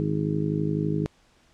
harmonic tone, 51.91 Hz, G#1, in tune, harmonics 2 / 3 / 4 / 5 / 6 / 7 / 8, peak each -35 / -26 / -32 / -38 / -29 / -39 / -32 dBFS, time 0-1.06 s, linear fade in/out 0 ms, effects pink hiss -61 dBFS RMS until 1.53 s + low-pass 7000 Hz 12 dB/octave

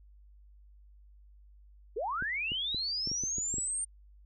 sine linear sweep, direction up, 368.7 to 8890 Hz, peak -31 dBFS, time 1.96-3.85 s, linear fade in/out 10 ms
clicks, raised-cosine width 3 ms, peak -28 dBFS, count 9, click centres 2.224 / 2.519 / 2.746 / 3.074 / 3.116 / 3.237 / 3.384 / 3.541 / 3.583 s
effects added 50 Hz sine -54 dBFS peak until 4.25 s

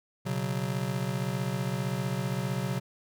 square chord, B suspended second, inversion none, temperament just, 123.47 / 138.9 / 185.21 Hz, B2 / C#3 / F#3, 0 / +4 / +2 cents, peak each -34 dBFS, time 0.25-2.8 s, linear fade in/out 20 ms, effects none

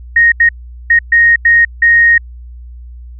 sine tone bursts at uneven times, 1864.7 Hz, A#6, in tune, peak -4 dBFS, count 6, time 0.16-0.32 / 0.4-0.49 / 0.9-0.99 / 1.12-1.36 / 1.45-1.65 / 1.82-2.18 s, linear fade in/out 5 ms, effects added 60 Hz sine -28 dBFS peak until 3.19 s

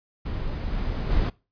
brown noise with level steps, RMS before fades -29 / -27 / -22 dBFS, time 0.25-1.3 s, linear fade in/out 10 ms, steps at 0.71 / 1.09 s, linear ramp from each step 20 ms, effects noise-tail reverb RT60 0.3 s tail -22 dB re dry + resampled to 11025 Hz

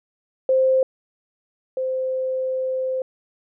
sine tone pair in turn, 523.3 / 519.4 Hz, C5 / C5, 0 / -13 cents, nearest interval unison, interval 13 cents, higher first, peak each -14 / -21 dBFS, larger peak first, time 0.49-0.83 / 1.77-3.02 s, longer second, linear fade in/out 2 ms, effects none

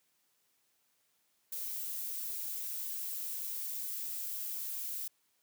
violet noise, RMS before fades -39 dBFS, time 1.52-5.08 s, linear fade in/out 5 ms, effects white hiss -75 dBFS RMS until 5.42 s + high-pass 100 Hz 12 dB/octave

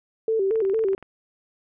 sine tone with vibrato, 415.3 Hz, G#4, in tune, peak -19 dBFS, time 0.28-0.95 s, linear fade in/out 2 ms, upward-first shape square, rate 4.4 Hz, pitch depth 120 cents each way
click train, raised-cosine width 0.5 ms, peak -27 dBFS, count 12, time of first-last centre 0.51-1.026 s, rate 21.3 Hz
effects none

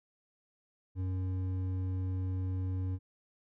triangle tone with hard clipping, 93 Hz, F#2, 9 cents sharp, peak -33 dBFS, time 0.95-2.99 s, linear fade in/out 50 ms, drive 11 dB, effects none

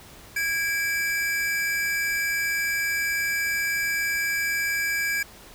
square tone pair together, 1642 / 2320 Hz, G#6 / D7, -20 / -22 cents, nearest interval tritone, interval 598 cents, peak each -27 dBFS, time 0.36-5.23 s, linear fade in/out 5 ms, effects pink hiss -47 dBFS RMS until 5.54 s

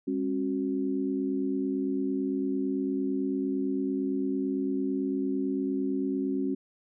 sine tone cluster, 202.3 / 271.2 / 369.4 Hz, G#3 / C#4 / F#4, -45 / -38 / -3 cents, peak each -34 / -28 / -33 dBFS, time 0.07-6.55 s, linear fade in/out 10 ms, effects none

